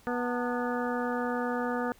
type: harmonic tone with a mistuned harmonic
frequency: 244.5 Hz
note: B3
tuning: 17 cents flat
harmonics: 1 / 2 / 3 / 4 / 5 / 6 / 7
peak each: -32 / -33 / -37 / -38 / -38 / -39 / -42 dBFS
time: 0.07-1.92 s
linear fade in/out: 0 ms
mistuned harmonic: 4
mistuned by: -140 cents
effects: pink hiss -59 dBFS RMS until 1.99 s